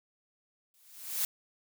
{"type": "noise with exponential growth", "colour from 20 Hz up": "blue", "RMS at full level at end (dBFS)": -28, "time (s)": [0.74, 1.25], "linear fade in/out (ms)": 1, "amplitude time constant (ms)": 110, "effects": []}